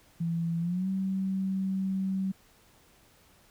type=tone with pitch glide; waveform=sine; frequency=167.4 to 191.18 Hz; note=E3 to G3; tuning=+27 to -43 cents; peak=-27 dBFS; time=0.2-2.32 s; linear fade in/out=10 ms; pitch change=+230 cents; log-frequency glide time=0.6-0.88 s; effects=pink hiss -61 dBFS RMS until 3.5 s